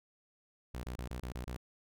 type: tone bursts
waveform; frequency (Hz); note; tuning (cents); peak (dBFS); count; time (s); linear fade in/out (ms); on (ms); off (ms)
sawtooth; 61.74; B1; 0; -35; 7; 0.74-1.566; 5; 94; 28
effects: none